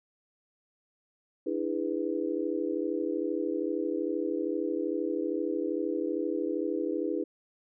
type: chord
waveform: sine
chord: E dominant seventh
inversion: third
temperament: just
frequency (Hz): 296.7 / 329.6 / 412 / 494.4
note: D4 / E4 / G#4 / B4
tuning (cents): +18 / 0 / -14 / +2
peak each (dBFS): -34 / -32 / -34 / -35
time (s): 1.46-7.24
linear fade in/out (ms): 10
effects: none